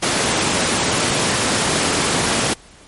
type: high-pass noise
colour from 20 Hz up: pink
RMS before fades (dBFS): -18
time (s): 0.02-2.54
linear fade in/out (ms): 10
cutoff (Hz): 140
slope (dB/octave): 12
effects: pink hiss -45 dBFS RMS until 2.87 s + MP3 48 kbps